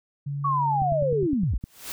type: tone with pitch glide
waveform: sine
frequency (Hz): 141.9 to 145.72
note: C#3 to D3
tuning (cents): +41 to -13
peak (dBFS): -27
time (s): 0.26-1.27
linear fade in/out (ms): 10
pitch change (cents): +46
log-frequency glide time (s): 0.86-0.93
type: linear sweep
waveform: sine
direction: down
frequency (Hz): 1141 to 30.66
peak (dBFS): -21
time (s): 0.44-1.58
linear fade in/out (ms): 10
type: click train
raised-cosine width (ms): 5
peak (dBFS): -20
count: 9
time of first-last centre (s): 0.82-1.64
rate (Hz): 9.76
type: noise with exponential growth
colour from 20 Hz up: white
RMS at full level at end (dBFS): -31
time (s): 1.61-1.92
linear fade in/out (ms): 0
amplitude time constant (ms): 66
effects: none